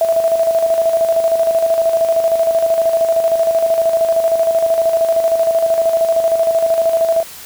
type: tone with tremolo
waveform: sine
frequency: 660 Hz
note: E5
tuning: 2 cents sharp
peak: -9 dBFS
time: 0.01-7.23 s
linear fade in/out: 2 ms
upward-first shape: square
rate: 13 Hz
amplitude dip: 50%
effects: white hiss -34 dBFS RMS until 7.45 s